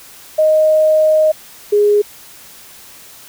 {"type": "tone pair in turn", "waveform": "sine", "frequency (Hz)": [622.3, 413.9], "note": ["D#5", "G#4"], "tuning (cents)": [0, -6], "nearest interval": "perfect fifth", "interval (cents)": 706, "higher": "first", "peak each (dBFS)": -8, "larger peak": "neither", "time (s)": [[0.38, 1.32], [1.72, 2.02]], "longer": "first", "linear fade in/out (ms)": 10, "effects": ["white hiss -39 dBFS RMS until 3.28 s"]}